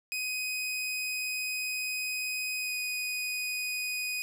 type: tone with pitch glide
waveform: sawtooth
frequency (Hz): 2507 to 2488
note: D#7 to D#7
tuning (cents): +12 to -1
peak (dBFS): -28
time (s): 0.12-4.22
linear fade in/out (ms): 0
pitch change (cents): -13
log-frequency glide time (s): 2.59-2.76
effects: none